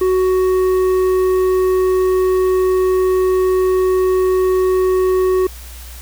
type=tone with tanh clipping; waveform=sine; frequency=371.9 Hz; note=F#4; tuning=9 cents sharp; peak=-13 dBFS; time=0.01-5.47 s; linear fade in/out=5 ms; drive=8 dB; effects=added 60 Hz sine -32 dBFS peak until 6.01 s + white hiss -38 dBFS RMS until 6.01 s